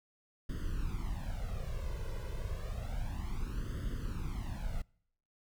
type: noise with flanger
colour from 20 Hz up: brown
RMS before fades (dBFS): -37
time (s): 0.49-4.82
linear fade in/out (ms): 5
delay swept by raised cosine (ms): 0.61 to 2.01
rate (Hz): 0.3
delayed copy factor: +1
effects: noise-tail reverb RT60 0.7 s tail -26 dB re dry